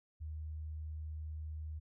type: tone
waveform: sine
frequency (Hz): 77.5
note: D#2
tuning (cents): -6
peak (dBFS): -40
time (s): 0.2-1.8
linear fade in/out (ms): 20
effects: none